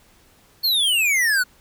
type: exponential sweep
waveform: square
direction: down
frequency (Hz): 4435 to 1435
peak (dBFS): -17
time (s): 0.63-1.44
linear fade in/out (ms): 20
effects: pink hiss -55 dBFS RMS until 1.6 s